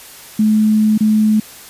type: tone with dropouts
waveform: sine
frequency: 215.3 Hz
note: A3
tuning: 37 cents flat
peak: -9 dBFS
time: 0.39-1.4 s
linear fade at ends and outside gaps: 5 ms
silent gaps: 0.978-1.006 s
effects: white hiss -37 dBFS RMS until 1.69 s + resampled to 32000 Hz